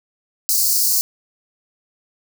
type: high-pass noise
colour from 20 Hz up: white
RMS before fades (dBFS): -17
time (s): 0.49-1.01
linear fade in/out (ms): 0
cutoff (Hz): 4300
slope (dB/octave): 96
effects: none